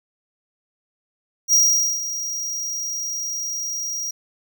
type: tone with ADSR envelope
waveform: square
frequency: 5710 Hz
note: F8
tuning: 37 cents sharp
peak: -12 dBFS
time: 1.48-4.11 s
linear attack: 54 ms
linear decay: 460 ms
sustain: -13 dB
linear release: 5 ms
effects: none